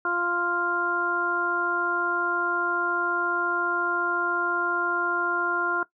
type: harmonic tone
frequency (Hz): 349.2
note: F4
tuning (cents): 0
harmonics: 1 / 2 / 3 / 4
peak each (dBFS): -31 / -34 / -30 / -25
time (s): 0.05-5.83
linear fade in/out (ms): 2
effects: noise-tail reverb RT60 0.1 s tail -17 dB re dry